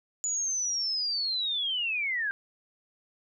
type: linear sweep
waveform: sine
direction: down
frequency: 6960 to 1568 Hz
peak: -27 dBFS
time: 0.24-2.31 s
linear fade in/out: 0 ms
effects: none